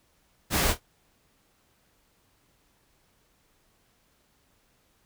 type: noise with echo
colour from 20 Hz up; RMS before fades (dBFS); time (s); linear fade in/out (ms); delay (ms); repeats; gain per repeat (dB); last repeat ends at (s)
pink; -24; 0.5-0.75; 50; 27; 2; -13; 0.804
effects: pink hiss -67 dBFS RMS until 5.05 s